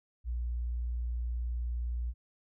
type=tone; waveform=sine; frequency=59.6 Hz; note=A#1; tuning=39 cents sharp; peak=-31 dBFS; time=0.24-2.14 s; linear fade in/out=50 ms; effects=none